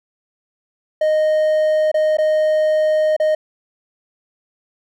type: tone with dropouts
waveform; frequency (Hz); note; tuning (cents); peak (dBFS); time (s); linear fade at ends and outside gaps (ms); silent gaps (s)
triangle; 619; D#5; -9; -11; 1.01-3.35; 5; 1.916-1.942 / 2.171-2.184 / 3.165-3.199
effects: none